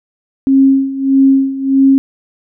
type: tone with tremolo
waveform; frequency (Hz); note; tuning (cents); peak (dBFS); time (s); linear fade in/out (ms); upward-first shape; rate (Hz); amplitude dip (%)
sine; 270.1; C#4; -45; -4; 0.47-1.98; 0; sine; 1.6; 80
effects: none